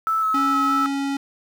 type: tone with vibrato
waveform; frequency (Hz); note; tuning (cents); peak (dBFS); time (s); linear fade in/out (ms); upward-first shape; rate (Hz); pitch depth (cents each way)
sine; 1304; E6; -19; -18; 0.07-0.86; 0; square; 3.2; 14
type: tone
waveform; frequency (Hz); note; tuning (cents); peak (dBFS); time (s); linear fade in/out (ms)
square; 277.2; C#4; 0; -23; 0.34-1.17; 5
effects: low-pass 7000 Hz 12 dB/octave + 7-bit